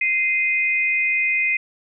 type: tone pair together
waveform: sine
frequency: 2084 / 2489 Hz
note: C7 / D#7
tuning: -7 / 0 cents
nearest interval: minor third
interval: 307 cents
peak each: -20 dBFS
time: 0.01-1.57 s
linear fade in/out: 5 ms
effects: none